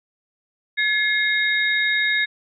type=tone cluster; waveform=sine; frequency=1706 / 2138 / 3741 Hz; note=G#6 / C7 / A#7; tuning=+46 / +37 / +5 cents; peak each=-21 / -21 / -25 dBFS; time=0.77-2.26 s; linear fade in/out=20 ms; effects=none